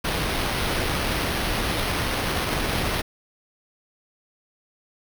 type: noise with sample-and-hold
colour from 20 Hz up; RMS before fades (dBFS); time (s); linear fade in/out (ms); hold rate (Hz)
pink; -25; 0.04-3.02; 10; 7350
effects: none